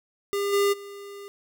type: tone with level steps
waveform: square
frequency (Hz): 402.3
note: G4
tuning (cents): +45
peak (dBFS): -25 / -20 / -39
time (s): 0.33-1.28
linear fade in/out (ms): 0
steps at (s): 0.52 / 0.72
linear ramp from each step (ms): 20
effects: none